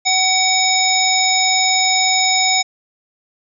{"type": "harmonic tone with a mistuned harmonic", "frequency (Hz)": 753, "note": "F#5", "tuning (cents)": 30, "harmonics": [1, 3, 5, 7, 9], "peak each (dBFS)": [-19, -19, -19, -19, -19], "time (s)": [0.05, 2.63], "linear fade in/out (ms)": 20, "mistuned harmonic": 9, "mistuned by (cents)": 28, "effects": []}